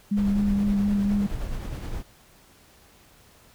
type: tone with vibrato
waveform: sine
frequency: 202.2 Hz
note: G#3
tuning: 46 cents flat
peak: -20 dBFS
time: 0.11-1.27 s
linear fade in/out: 10 ms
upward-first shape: sine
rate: 4.1 Hz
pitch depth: 20 cents each way
type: noise with tremolo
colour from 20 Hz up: brown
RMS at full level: -30 dBFS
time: 0.16-2.03 s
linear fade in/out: 20 ms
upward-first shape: sine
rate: 9.6 Hz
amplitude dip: 35%
effects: pink hiss -55 dBFS RMS until 3.54 s